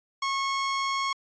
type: tone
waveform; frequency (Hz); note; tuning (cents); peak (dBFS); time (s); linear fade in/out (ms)
sawtooth; 1093; C#6; -25; -22; 0.22-1.13; 5
effects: resampled to 16000 Hz